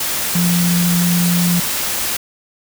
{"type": "tone in noise", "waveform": "sine", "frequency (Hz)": 174.61, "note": "F3", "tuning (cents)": 0, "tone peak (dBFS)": -13, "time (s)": [0.35, 1.6], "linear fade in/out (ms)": 5, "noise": "white", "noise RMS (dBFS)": -20, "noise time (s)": [0, 2.17], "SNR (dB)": 4, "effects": []}